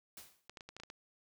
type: noise with exponential decay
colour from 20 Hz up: white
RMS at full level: -48 dBFS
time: 0.17-0.48 s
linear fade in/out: 2 ms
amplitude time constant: 67 ms
type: clicks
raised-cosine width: 0.2 ms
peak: -31 dBFS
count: 8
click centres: 0.496 / 0.572 / 0.608 / 0.69 / 0.766 / 0.8 / 0.835 / 0.901 s
effects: none